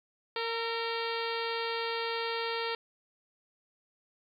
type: harmonic tone with a mistuned harmonic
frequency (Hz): 460.8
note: A#4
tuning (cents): -20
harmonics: 1 / 2 / 3 / 4 / 5 / 6 / 7 / 8 / 9 / 10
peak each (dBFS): -35 / -38 / -40 / -41 / -42 / -43 / -43 / -44 / -45 / -45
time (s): 0.36-2.75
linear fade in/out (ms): 2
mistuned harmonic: 3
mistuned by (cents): -35
effects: 11-bit